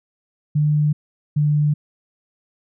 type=tone pair in turn; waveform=sine; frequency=149.7 / 148.58 Hz; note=D3 / D3; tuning=+33 / +20 cents; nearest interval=unison; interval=13 cents; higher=first; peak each=-14 dBFS; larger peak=neither; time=0.55-0.93 / 1.36-1.74 s; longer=neither; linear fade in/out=10 ms; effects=none